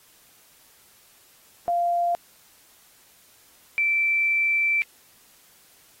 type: tone pair in turn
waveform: sine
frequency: 694 / 2334 Hz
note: F5 / D7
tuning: -11 / -11 cents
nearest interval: octave + major sixth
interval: 2100 cents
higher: second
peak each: -20 / -19 dBFS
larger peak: second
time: 1.68-2.15 / 3.78-4.82 s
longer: second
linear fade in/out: 0 ms
effects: white hiss -56 dBFS RMS until 6 s + AAC 48 kbps